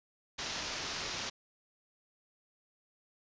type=low-pass noise; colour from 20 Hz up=white; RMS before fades=-39 dBFS; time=0.38-1.3 s; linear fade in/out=10 ms; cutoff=6300 Hz; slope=48 dB/octave; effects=resampled to 16000 Hz